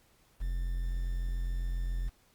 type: tone with quantisation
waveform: triangle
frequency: 43.65 Hz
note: F1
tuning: in tune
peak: -28 dBFS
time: 0.4-2.1 s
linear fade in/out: 20 ms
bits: 9
effects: pink hiss -66 dBFS RMS until 2.34 s + Opus 48 kbps